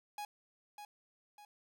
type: tone with echo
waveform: 45% pulse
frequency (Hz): 830.6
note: G#5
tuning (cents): 0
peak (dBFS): -40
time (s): 0.18-0.25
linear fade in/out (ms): 2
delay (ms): 600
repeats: 2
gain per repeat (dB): -7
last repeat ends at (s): 1.45
effects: none